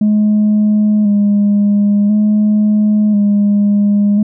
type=tone with vibrato; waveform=sine; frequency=207.7 Hz; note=G#3; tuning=in tune; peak=-6 dBFS; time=0.01-4.23 s; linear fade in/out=5 ms; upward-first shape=square; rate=0.48 Hz; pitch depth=27 cents each way; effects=tanh soft clip ceiling -6 dBFS